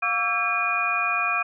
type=tone cluster; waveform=sine; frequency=709 / 1140 / 1330 / 1609 / 2448 Hz; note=F5 / C#6 / E6 / G6 / D#7; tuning=+26 / +48 / +15 / +45 / -29 cents; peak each=-31 / -28 / -28 / -31 / -24 dBFS; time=0.02-1.43 s; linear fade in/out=10 ms; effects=none